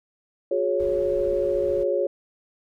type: chord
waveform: sine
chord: F# suspended second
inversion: none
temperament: equal with one note detuned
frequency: 361.5 / 415.3 / 554.4 Hz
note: F#4 / G#4 / C#5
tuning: -40 / 0 / 0 cents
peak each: -26 / -26 / -23 dBFS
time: 0.51-2.07 s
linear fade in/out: 5 ms
type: noise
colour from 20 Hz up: brown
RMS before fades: -40 dBFS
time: 0.79-1.84 s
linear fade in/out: 10 ms
effects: none